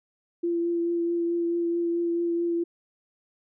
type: tone with vibrato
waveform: sine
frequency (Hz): 341.1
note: F4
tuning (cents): -41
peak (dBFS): -23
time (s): 0.43-2.64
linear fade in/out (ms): 10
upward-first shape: triangle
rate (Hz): 4.6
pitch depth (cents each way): 16
effects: none